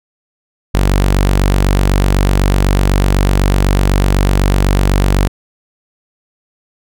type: tone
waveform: sawtooth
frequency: 48 Hz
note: G1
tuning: 36 cents flat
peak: -5 dBFS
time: 0.74-5.28 s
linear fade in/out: 10 ms
effects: none